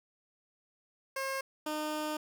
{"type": "tone pair in turn", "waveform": "15% pulse", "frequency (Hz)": [537, 305.3], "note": ["C5", "D#4"], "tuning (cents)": [45, -33], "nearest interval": "minor seventh", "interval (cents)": 978, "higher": "first", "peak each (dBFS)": [-27, -27], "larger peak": "neither", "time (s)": [[1.16, 1.41], [1.66, 2.17]], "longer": "second", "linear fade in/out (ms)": 5, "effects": []}